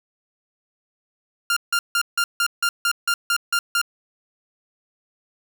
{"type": "tone bursts", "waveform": "sawtooth", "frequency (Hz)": 1396.9, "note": "F6", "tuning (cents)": 0, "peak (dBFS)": -14, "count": 11, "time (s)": [1.5, 3.815], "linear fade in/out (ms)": 2, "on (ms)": 65, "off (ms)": 160, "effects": ["7-bit"]}